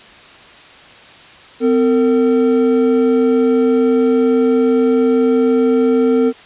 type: tone pair together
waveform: triangle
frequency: 255.4 / 454.4 Hz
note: C4 / A#4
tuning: -42 / -44 cents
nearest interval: minor seventh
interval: 998 cents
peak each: -11 dBFS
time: 1.6-6.33 s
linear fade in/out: 50 ms
effects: white hiss -40 dBFS RMS until 6.45 s + resampled to 8000 Hz